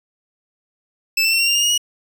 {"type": "tone with pitch steps", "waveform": "25% pulse", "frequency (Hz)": [2637, 2674, 2711, 2749, 2787, 2826, 2866, 2906], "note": ["E7", "E7", "E7", "F7", "F7", "F7", "F7", "F#7"], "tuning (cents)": [0, 24, 48, -28, -4, 20, 44, -32], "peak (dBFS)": -11, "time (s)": [1.17, 1.778], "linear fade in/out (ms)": 5, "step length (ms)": 76, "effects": ["8-bit"]}